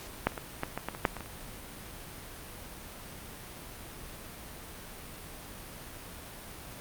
clicks, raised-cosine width 0.5 ms, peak -9 / -30 / -21 / -15 / -18 / -17 / -25 / -8 / -23 / -25 / -30 dBFS, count 11, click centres 0.27 / 0.32 / 0.378 / 0.634 / 0.776 / 0.886 / 0.949 / 1.052 / 1.167 / 1.207 / 1.26 s, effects pink hiss -45 dBFS RMS until 6.8 s + Opus 48 kbps

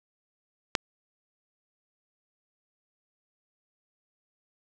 click, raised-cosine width 0.2 ms, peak -5 dBFS, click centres 0.752 s, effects none

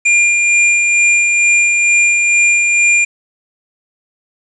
square tone with tremolo, 2400 Hz, D7, 37 cents sharp, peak -8 dBFS, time 0.05-3.05 s, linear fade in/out 10 ms, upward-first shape sine, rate 2.2 Hz, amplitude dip 30%, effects resampled to 22050 Hz + 7-bit

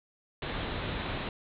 pink low-pass noise, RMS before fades -35 dBFS, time 0.42-1.29 s, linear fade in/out 2 ms, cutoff 4000 Hz, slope 96 dB/octave, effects none

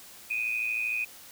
sine tone with amplitude modulation, 2489 Hz, D#7, in tune, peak -24 dBFS, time 0.3-1.05 s, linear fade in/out 10 ms, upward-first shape sine, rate 113 Hz, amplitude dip 70%, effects white hiss -49 dBFS RMS until 1.31 s

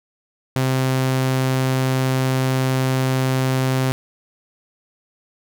sawtooth tone, 130.81 Hz, C3, in tune, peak -13 dBFS, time 0.56-3.92 s, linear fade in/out 0 ms, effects none

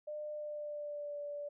sine tone with pitch glide, 601 to 581.2 Hz, D5 to D5, +40 to -18 cents, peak -39 dBFS, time 0.07-1.49 s, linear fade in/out 10 ms, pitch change -58 cents, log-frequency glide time 0.31-1.19 s, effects none

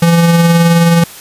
square tone with tremolo, 168.8 Hz, E3, 41 cents sharp, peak -5 dBFS, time 0.02-1.04 s, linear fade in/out 5 ms, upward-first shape sine, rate 19 Hz, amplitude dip 30%, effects white hiss -32 dBFS RMS until 1.2 s + resampled to 32000 Hz

